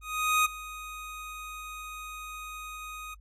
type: tone with ADSR envelope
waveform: 25% pulse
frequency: 1247 Hz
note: D#6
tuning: 3 cents sharp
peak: -17 dBFS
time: 0.01-3.15 s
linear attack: 440 ms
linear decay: 10 ms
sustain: -18 dB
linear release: 23 ms
effects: added 50 Hz sine -50 dBFS peak until 3.2 s + AAC 48 kbps